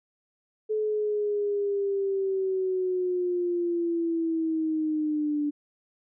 sine linear sweep, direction down, 432 to 291.8 Hz, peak -24 dBFS, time 0.69-5.51 s, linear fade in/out 20 ms, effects none

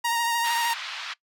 sawtooth tone with vibrato, 935 Hz, A#5, 5 cents sharp, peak -19 dBFS, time 0.04-0.74 s, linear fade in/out 10 ms, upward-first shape sine, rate 13 Hz, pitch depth 24 cents each way
white band-pass noise, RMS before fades -35 dBFS, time 0.44-1.14 s, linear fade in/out 10 ms, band 950 to 4100 Hz, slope 24 dB/octave
effects noise-tail reverb RT60 0.1 s tail -21 dB re dry

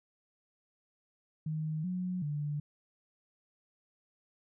sine tone with pitch steps, 155.9 / 182 / 147.3 Hz, D#3 / F#3 / D3, +4 / -28 / +6 cents, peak -32 dBFS, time 1.46-2.6 s, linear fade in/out 5 ms, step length 380 ms, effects none

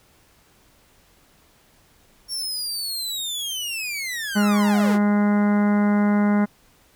sawtooth linear sweep, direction down, 5530 to 301.9 Hz, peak -23 dBFS, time 2.28-4.99 s, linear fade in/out 50 ms
harmonic tone, 206.2 Hz, G#3, 12 cents flat, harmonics 1 / 2 / 3 / 4 / 5 / 6 / 7 / 8 / 9 / 10, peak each -16 / -31 / -30 / -31 / -34 / -38 / -34 / -42 / -40 / -39 dBFS, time 4.35-6.46 s, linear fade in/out 20 ms
effects pink hiss -57 dBFS RMS until 6.95 s

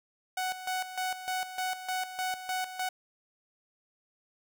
sawtooth tone with tremolo, 743 Hz, F#5, 7 cents sharp, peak -26 dBFS, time 0.37-2.89 s, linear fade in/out 5 ms, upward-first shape square, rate 3.3 Hz, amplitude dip 70%, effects none

